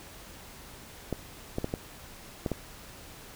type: clicks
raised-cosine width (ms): 2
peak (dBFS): -16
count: 6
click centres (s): 1.127 / 1.584 / 1.644 / 1.739 / 2.462 / 2.517
effects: pink hiss -48 dBFS RMS until 3.35 s